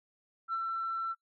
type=tone with ADSR envelope; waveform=sine; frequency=1343 Hz; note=E6; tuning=32 cents sharp; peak=-28 dBFS; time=0.48-1.15 s; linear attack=51 ms; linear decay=44 ms; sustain=-3 dB; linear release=38 ms; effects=noise-tail reverb RT60 0.1 s tail -20 dB re dry + tanh soft clip ceiling -27 dBFS